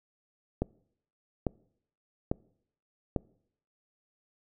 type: click train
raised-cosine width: 2 ms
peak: -14 dBFS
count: 4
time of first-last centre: 0.62-3.162 s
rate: 1.18 Hz
effects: noise-tail reverb RT60 0.7 s tail -25 dB re dry